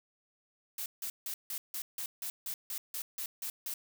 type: noise bursts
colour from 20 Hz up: blue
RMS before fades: -38 dBFS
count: 13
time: 0.78-3.74 s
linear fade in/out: 2 ms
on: 80 ms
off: 160 ms
effects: none